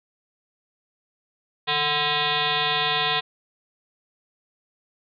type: tone with frequency modulation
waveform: sine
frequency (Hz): 2200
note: C#7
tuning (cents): -14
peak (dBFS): -20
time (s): 1.67-3.21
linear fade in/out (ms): 20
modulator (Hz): 292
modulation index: 5.8
effects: none